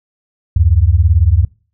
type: beating tone pair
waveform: sine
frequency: 74 / 92 Hz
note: D2 / F#2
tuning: +14 / -9 cents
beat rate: 18 Hz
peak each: -10 dBFS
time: 0.56-1.45 s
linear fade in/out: 5 ms
effects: noise-tail reverb RT60 0.4 s tail -24 dB re dry